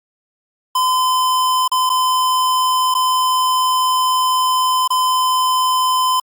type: tone with dropouts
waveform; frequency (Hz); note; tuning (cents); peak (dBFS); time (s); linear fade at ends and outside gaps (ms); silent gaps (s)
square; 1022; C6; -41; -14; 0.75-6.2; 5; 1.679-1.716 / 1.894-1.899 / 2.942-2.949 / 4.877-4.903
effects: Opus 48 kbps